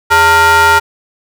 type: ring-modulated tone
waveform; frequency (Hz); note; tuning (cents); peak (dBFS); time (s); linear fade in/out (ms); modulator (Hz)
square; 246.9; B3; 0; -3; 0.1-0.8; 20; 1150
effects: none